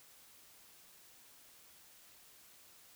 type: silence
effects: white hiss -61 dBFS RMS until 2.95 s